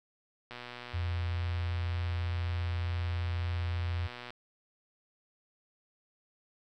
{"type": "click train", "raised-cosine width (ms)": 0.3, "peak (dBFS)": -27, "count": 464, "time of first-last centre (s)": [0.51, 4.305], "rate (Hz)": 122}
{"type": "tone", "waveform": "sine", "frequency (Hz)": 87.31, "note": "F2", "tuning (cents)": 0, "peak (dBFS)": -30, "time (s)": [0.93, 4.08], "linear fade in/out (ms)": 20}
{"effects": []}